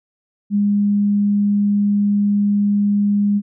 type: tone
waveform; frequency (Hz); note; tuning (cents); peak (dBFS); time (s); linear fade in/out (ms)
sine; 204.1; G#3; -30; -13; 0.5-3.42; 50
effects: none